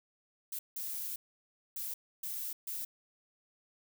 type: noise bursts at uneven times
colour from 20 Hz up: violet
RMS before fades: -39 dBFS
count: 5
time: 0.52-0.59 / 0.76-1.16 / 1.76-1.94 / 2.23-2.53 / 2.67-2.85 s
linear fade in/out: 5 ms
effects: none